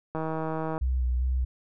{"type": "click train", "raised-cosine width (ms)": 1, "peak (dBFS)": -18, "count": 101, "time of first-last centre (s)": [0.15, 0.779], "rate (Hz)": 159}
{"type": "tone with vibrato", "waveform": "sine", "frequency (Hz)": 62.8, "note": "B1", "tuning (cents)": 30, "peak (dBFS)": -23, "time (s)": [0.81, 1.45], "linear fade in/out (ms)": 10, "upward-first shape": "square", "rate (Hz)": 2.5, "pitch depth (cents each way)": 29}
{"effects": []}